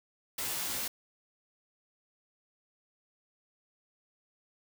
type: noise with comb filter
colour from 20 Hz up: white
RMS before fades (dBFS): -35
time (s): 0.38-0.88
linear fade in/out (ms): 5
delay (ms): 15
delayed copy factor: +0.9
effects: none